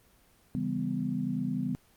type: chord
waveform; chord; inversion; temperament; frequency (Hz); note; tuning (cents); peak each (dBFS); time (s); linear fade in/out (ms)
sine; C# half-diminished seventh; none; just; 138.59 / 166.31 / 199.57 / 249.5; C#3 / E3 / G3 / B3; 0 / +16 / +31 / +18; -37 / -36 / -34 / -32; 0.55-1.75; 0
effects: pink hiss -63 dBFS RMS until 1.96 s + Opus 24 kbps